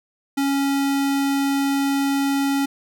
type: tone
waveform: square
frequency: 277.2 Hz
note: C#4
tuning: in tune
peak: -19 dBFS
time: 0.37-2.66 s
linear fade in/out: 10 ms
effects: none